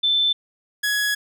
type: tone pair in turn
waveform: sine / sawtooth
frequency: 3533 / 1677 Hz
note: A7 / G#6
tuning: +6 / +16 cents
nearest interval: octave + minor second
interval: 1290 cents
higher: first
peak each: -16 dBFS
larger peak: neither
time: 0.03-0.33 / 0.83-1.15 s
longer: second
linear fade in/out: 10 ms
effects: none